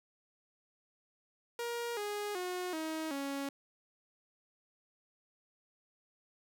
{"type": "tone with pitch steps", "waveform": "sawtooth", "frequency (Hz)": [472.5, 413.7, 362.2, 317.2, 277.7], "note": ["A#4", "G#4", "F#4", "D#4", "C#4"], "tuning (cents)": [23, -7, -37, 33, 3], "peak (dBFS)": -32, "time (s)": [1.59, 3.49], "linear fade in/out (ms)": 2, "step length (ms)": 380, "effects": []}